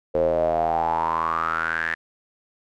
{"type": "tone with band-pass filter sweep", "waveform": "square", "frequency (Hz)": 40.89, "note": "E1", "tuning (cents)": -13, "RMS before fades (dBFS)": -23, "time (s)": [0.14, 1.95], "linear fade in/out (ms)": 10, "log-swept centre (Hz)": [500, 1800], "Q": 9.7, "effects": []}